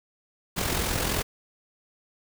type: noise with amplitude modulation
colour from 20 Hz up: pink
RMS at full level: -25 dBFS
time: 0.56-1.23 s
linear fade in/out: 20 ms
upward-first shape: sine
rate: 43.2 Hz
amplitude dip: 50%
effects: none